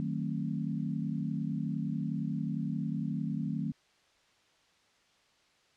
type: chord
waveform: sine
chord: D# diminished seventh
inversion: none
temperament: just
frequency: 155.56 / 186.68 / 224 / 268.8 Hz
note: D#3 / F#3 / A3 / C4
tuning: 0 / +16 / +31 / +47 cents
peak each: -35 / -37 / -36 / -39 dBFS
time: 0-3.72 s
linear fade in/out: 0 ms
effects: white hiss -67 dBFS RMS until 5.76 s + low-pass 5000 Hz 12 dB/octave